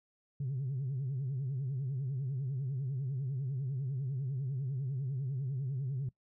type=tone with vibrato; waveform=sine; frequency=133.5 Hz; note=C3; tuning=35 cents sharp; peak=-31 dBFS; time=0.4-6.09 s; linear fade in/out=5 ms; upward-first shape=triangle; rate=10 Hz; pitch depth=160 cents each way; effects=noise-tail reverb RT60 0.1 s tail -21 dB re dry + tanh soft clip ceiling -30 dBFS